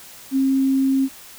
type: tone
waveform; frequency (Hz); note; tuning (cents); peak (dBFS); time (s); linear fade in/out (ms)
sine; 268.2; C4; +43; -15; 0.31-1.09; 50
effects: white hiss -42 dBFS RMS until 1.38 s